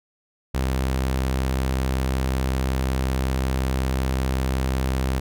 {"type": "tone", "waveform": "sawtooth", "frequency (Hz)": 65.41, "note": "C2", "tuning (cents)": 0, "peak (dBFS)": -17, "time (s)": [0.54, 5.2], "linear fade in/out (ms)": 10, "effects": []}